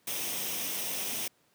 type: noise with comb filter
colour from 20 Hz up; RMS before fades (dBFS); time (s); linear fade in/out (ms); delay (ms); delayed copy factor
white; -34; 0.07-1.28; 5; 0.34; +0.5
effects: pink hiss -68 dBFS RMS until 1.54 s + high-pass 150 Hz 12 dB/octave